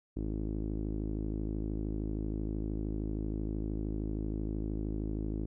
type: tone with low-pass filter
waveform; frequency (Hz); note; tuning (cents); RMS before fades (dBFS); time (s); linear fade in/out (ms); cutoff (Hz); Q
sawtooth; 53; G#1; +36; -35; 0.16-5.46; 10; 320; 3.3
effects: none

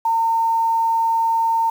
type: tone with quantisation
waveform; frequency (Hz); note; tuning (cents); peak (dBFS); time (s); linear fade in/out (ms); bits
sine; 910; A#5; -42; -15; 0.05-1.7; 5; 7
effects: none

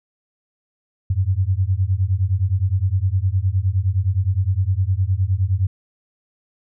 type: beating tone pair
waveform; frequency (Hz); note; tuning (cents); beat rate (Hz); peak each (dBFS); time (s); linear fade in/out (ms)
sine; 90.1 / 99.8; F#2 / G2; -45 / +32; 9.7; -19 / -19; 1.1-5.67; 5
effects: none

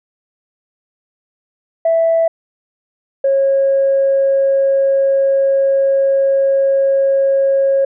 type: tone pair in turn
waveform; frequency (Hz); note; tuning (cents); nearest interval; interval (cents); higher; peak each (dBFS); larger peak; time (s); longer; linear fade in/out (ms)
sine; 659.3 / 545.5; E5 / C#5; 0 / -28; minor third; 328; first; -9; neither; 1.85-2.28 / 3.24-7.85; second; 5
effects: tanh soft clip ceiling -6 dBFS

